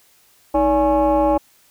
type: tone with frequency modulation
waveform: sine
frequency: 574 Hz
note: D5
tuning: 40 cents flat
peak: -12 dBFS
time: 0.54-1.38 s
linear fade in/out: 10 ms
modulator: 260 Hz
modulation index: 1.3
effects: tanh soft clip ceiling -9 dBFS + white hiss -55 dBFS RMS until 1.7 s